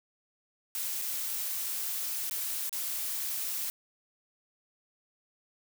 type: noise with dropouts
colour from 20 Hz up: blue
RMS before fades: -34 dBFS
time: 0.75-3.7 s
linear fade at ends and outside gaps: 0 ms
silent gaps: 1.016-1.021 / 2.297-2.311 / 2.694-2.728 s
effects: none